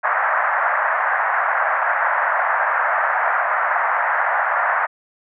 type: band-pass noise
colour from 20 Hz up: white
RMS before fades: -19 dBFS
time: 0.03-4.87 s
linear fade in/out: 20 ms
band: 630 to 1800 Hz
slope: 48 dB/octave
effects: none